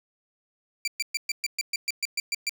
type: tone bursts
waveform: 20% pulse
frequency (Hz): 2349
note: D7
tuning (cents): 0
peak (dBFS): -20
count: 12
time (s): 0.85-2.494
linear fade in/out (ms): 2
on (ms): 27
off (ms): 120
effects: none